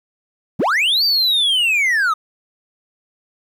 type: linear two-way sweep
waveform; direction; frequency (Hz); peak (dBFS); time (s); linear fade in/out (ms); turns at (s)
triangle; up then down; 103.4 to 4699 to 1215; -12; 0.59-2.14; 10; 1.04
effects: 9-bit